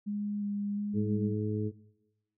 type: tone with vibrato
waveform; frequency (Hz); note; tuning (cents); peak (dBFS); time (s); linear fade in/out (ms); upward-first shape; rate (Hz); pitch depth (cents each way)
sine; 204.8; G#3; -24; -31; 0.06-1.34; 20; square; 1.4; 11
type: harmonic tone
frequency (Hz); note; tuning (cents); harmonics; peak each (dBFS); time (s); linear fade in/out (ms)
106.3; G#2; +41; 1 / 2 / 3 / 4; -32 / -35 / -38 / -36; 0.93-1.72; 50
effects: noise-tail reverb RT60 1.0 s tail -19 dB re dry